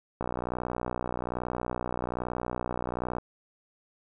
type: click train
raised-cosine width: 1 ms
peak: -17 dBFS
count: 183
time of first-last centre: 0.21-3.184 s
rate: 61.2 Hz
effects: none